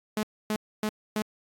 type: tone bursts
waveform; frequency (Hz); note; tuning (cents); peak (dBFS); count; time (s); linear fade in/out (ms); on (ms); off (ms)
sawtooth; 213.7; G#3; +50; -22; 4; 0.17-1.22; 2; 60; 270
effects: AAC 48 kbps